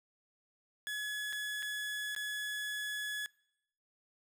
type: tone with dropouts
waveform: 30% pulse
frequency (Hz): 1696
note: G#6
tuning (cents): +36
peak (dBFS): -34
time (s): 0.87-3.26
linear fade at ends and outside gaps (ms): 0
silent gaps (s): 1.326-1.33 / 1.624-1.628 / 2.149-2.163
effects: noise-tail reverb RT60 0.8 s tail -24 dB re dry